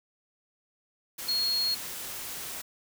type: tone in noise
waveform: sine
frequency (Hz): 4300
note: C8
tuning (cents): +47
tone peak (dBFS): -25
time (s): 1.28-1.75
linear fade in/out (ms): 10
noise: white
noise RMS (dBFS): -38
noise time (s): 1.18-2.62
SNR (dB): +10
effects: none